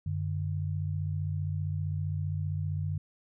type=tone pair together; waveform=sine; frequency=94.1 / 149.37 Hz; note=F#2 / D3; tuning=+30 / +30 cents; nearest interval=minor sixth; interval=800 cents; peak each=-31 / -33 dBFS; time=0.06-2.98 s; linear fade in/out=5 ms; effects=none